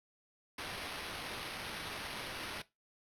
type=noise with sample-and-hold; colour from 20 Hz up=white; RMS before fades=-43 dBFS; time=0.58-2.62 s; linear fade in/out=5 ms; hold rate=7350 Hz; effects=noise-tail reverb RT60 0.2 s tail -17 dB re dry + low-pass 12000 Hz 12 dB/octave